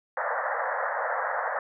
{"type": "band-pass noise", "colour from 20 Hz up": "pink", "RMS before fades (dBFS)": -29, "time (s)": [0.17, 1.59], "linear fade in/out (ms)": 2, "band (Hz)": [500, 1900], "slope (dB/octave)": 96, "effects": []}